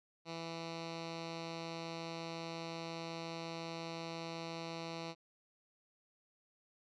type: tone with low-pass filter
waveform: 10% pulse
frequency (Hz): 165.6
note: E3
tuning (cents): +8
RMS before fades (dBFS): -44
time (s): 0.25-5.15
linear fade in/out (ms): 50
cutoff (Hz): 4500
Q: 2.3
effects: none